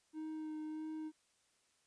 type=tone with vibrato; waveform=triangle; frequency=311.1 Hz; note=D#4; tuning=in tune; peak=-39 dBFS; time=0.13-1.12 s; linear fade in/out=50 ms; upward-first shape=sine; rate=1.6 Hz; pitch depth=14 cents each way; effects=white hiss -75 dBFS RMS until 1.86 s + resampled to 22050 Hz